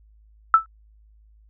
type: tone with exponential decay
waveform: sine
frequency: 1318.5 Hz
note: E6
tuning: in tune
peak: -6 dBFS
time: 0.54-0.66 s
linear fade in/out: 1 ms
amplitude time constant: 24 ms
effects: added 53 Hz sine -51 dBFS peak until 1.49 s